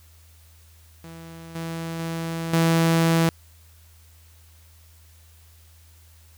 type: tone with level steps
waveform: sawtooth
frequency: 164.81 Hz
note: E3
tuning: in tune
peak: -35 / -25 / -23 / -13 dBFS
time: 1.04-3.29 s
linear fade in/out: 2 ms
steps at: 1.55 / 1.99 / 2.53 s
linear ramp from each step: 5 ms
effects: added 81 Hz sine -50 dBFS peak until 6.37 s + white hiss -57 dBFS RMS until 6.37 s